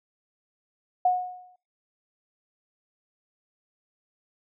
sine tone with exponential decay, 728 Hz, F#5, 28 cents flat, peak -16 dBFS, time 1.05-1.56 s, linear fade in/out 5 ms, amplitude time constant 110 ms, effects noise-tail reverb RT60 0.3 s tail -24 dB re dry

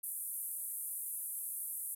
white band-pass noise, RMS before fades -41 dBFS, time 0.03-1.95 s, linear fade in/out 10 ms, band 9400 to 13000 Hz, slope 48 dB/octave, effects none

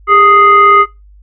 sine tone with frequency modulation, 1244.5 Hz, D#6, in tune, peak -3 dBFS, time 0.07-0.86 s, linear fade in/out 50 ms, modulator 842 Hz, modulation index 0.62, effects noise-tail reverb RT60 0.2 s tail -19 dB re dry + added 50 Hz sine -37 dBFS peak until 1.22 s

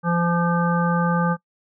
harmonic tone, 171.8 Hz, F3, 28 cents flat, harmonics 1 / 3 / 5 / 7 / 9, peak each -19 / -27 / -27 / -26 / -29 dBFS, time 0.03-1.37 s, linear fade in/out 50 ms, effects noise-tail reverb RT60 0.1 s tail -23 dB re dry

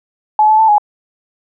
sine tone with pitch steps, 855 / 866 / 883 / 835 Hz, A5 / A5 / A5 / G#5, -50 / -28 / +6 / +9 cents, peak -6 dBFS, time 0.39-0.782 s, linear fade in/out 2 ms, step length 98 ms, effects none

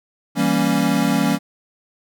square chord, E diminished seventh, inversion none, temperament equal, 164.81 / 196 / 233.1 / 277.2 Hz, E3 / G3 / Bb3 / Db4, 0 / 0 / 0 / 0 cents, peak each -24 / -22 / -22 / -21 dBFS, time 0.35-1.39 s, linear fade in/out 50 ms, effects none

